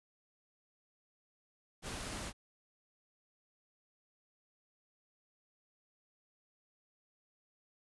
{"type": "noise", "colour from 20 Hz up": "pink", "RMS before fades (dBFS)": -42, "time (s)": [1.82, 2.33], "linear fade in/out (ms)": 50, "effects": ["resampled to 24000 Hz"]}